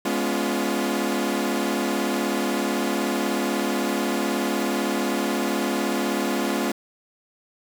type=chord; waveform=sawtooth; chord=C# dominant seventh; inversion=second; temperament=equal with one note detuned; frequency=207.7 / 246.9 / 283 / 349.2 Hz; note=G#3 / B3 / C#4 / E#4; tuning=0 / 0 / +36 / 0 cents; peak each=-24 dBFS; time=0.05-6.72 s; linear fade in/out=5 ms; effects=7-bit